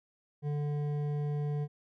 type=tone with hard clipping; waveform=triangle; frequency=146.83 Hz; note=D3; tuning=in tune; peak=-32 dBFS; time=0.42-1.68 s; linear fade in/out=50 ms; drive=13 dB; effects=none